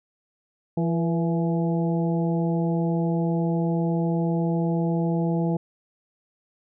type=harmonic tone with a mistuned harmonic; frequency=168 Hz; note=E3; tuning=33 cents sharp; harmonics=1 / 2 / 3 / 4 / 5; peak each=-22 / -28 / -32 / -34 / -36 dBFS; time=0.77-5.57 s; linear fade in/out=5 ms; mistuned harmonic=3; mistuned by=-49 cents; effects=none